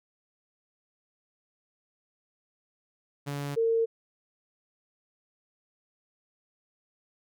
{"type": "tone pair in turn", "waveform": ["sawtooth", "sine"], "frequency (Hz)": [142.7, 455.5], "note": ["D3", "A#4"], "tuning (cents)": [-49, -40], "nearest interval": "octave + minor sixth", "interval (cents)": 2009, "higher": "second", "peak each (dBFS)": [-28, -22], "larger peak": "second", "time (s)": [[3.26, 3.56], [3.56, 3.86]], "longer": "neither", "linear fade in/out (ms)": 20, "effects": []}